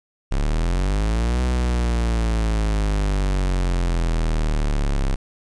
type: linear two-way sweep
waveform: 45% pulse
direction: up then down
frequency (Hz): 33 to 62.7 to 33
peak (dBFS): -18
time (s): 0.31-5.16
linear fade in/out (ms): 10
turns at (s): 1.42
effects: resampled to 22050 Hz + 9-bit